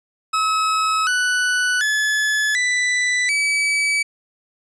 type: tone with pitch steps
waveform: 40% pulse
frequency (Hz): 1286 / 1485.8 / 1716.6 / 1983.3 / 2291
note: E6 / F#6 / A6 / B6 / D7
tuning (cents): -43 / +7 / -43 / +7 / -44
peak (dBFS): -16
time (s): 0.33-4.03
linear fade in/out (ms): 10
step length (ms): 740
effects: resampled to 22050 Hz